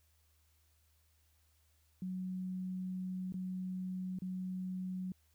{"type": "tone with dropouts", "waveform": "sine", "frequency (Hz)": 185, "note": "F#3", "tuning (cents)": 0, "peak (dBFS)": -37, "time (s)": [2.02, 5.12], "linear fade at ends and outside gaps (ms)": 2, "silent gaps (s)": [[3.323, 3.341], [4.188, 4.22]], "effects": ["added 77 Hz sine -70 dBFS peak until 5.34 s", "white hiss -75 dBFS RMS until 5.34 s"]}